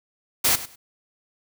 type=noise with echo; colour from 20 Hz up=white; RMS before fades=-19 dBFS; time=0.44-0.56 s; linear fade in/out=10 ms; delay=100 ms; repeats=2; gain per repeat=-15 dB; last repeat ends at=0.76 s; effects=none